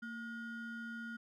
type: ring-modulated tone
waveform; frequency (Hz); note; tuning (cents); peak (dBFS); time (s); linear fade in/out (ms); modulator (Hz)
triangle; 830.6; G#5; 0; -37; 0.02-1.17; 10; 602
effects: none